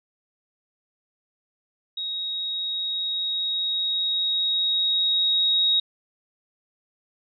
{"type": "tone with level ramp", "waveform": "sine", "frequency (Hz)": 3781, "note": "A#7", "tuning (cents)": 24, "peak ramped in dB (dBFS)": [-27, -17], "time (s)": [1.97, 5.8], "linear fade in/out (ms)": 5, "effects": []}